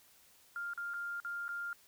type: tone with dropouts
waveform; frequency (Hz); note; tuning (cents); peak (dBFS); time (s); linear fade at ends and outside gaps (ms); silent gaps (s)
sine; 1400; F6; +4; -37; 0.56-1.73; 1; 0.735-0.776 / 0.937-0.941 / 1.201-1.248 / 1.481-1.49
effects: white hiss -64 dBFS RMS until 1.87 s